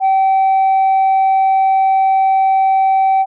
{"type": "tone", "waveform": "sine", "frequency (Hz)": 770, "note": "G5", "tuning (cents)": -31, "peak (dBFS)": -7, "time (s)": [0, 3.26], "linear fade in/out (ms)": 50, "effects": ["tanh soft clip ceiling -8 dBFS"]}